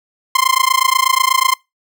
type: tone with amplitude modulation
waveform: sawtooth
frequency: 1046.5 Hz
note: C6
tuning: in tune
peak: -4 dBFS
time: 0.35-1.54 s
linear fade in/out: 5 ms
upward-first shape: sine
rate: 28.2 Hz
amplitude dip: 100%
effects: noise-tail reverb RT60 0.2 s tail -24 dB re dry